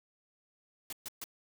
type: noise bursts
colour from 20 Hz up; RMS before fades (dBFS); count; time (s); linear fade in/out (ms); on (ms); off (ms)
white; -41; 3; 0.9-1.241; 2; 27; 130
effects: none